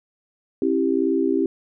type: chord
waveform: sine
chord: C# diminished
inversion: none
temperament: equal with one note detuned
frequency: 270.1 / 329.6 / 392 Hz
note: C#4 / E4 / G4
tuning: -45 / 0 / 0 cents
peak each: -22 dBFS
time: 0.62-1.46 s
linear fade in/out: 2 ms
effects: none